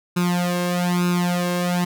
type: tone with flanger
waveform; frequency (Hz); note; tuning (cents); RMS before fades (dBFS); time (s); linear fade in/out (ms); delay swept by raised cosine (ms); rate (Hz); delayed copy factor
sawtooth; 176.9; F3; +23; -21; 0.16-1.85; 10; 0.77 to 1.87; 1.1; +0.95
effects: none